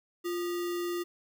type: tone with sample-and-hold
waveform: sine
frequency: 349.2 Hz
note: F4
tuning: in tune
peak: -30 dBFS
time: 0.24-1.04 s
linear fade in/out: 20 ms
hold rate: 1575 Hz
effects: none